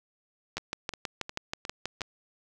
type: two click trains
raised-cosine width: 0.2 ms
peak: -20 / -14 dBFS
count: 5 / 10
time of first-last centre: 0.58-2.009 / 0.57-2.017 s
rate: 2.8 / 6.22 Hz
effects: none